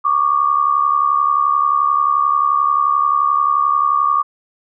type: tone pair together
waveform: sine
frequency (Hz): 1122 / 1193.4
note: C#6 / D6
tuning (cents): +21 / +27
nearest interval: minor second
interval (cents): 106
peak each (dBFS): -15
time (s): 0.04-4.23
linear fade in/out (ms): 20
effects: none